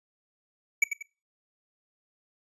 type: tone with echo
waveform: square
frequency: 2284 Hz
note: D7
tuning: 49 cents flat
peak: -18 dBFS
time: 0.82-0.84 s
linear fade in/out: 5 ms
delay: 93 ms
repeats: 2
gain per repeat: -9 dB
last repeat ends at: 1.026 s
effects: noise-tail reverb RT60 0.3 s tail -20 dB re dry + resampled to 24000 Hz